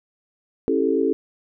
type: chord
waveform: sine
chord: A dominant seventh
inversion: first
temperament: equal with one note detuned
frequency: 272.7 / 329.6 / 392 / 440 Hz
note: C#4 / E4 / G4 / A4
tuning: -28 / 0 / 0 / 0 cents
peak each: -23 / -24 / -23 / -22 dBFS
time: 0.68-1.13 s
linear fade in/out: 0 ms
effects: none